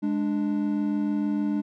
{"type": "tone pair together", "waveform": "triangle", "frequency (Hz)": [207.7, 294.3], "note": ["G#3", "D4"], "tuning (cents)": [0, 4], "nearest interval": "tritone", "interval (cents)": 604, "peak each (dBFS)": -24, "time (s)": [0.02, 1.62], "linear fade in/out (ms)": 20, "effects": []}